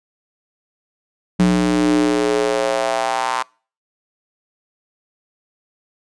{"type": "tone with high-pass filter sweep", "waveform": "square", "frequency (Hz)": 60.3, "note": "B1", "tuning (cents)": -41, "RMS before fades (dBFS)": -17, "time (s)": [1.39, 3.43], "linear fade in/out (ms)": 10, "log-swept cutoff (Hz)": [190, 1000], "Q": 3.7, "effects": ["noise-tail reverb RT60 0.4 s tail -26 dB re dry", "resampled to 22050 Hz"]}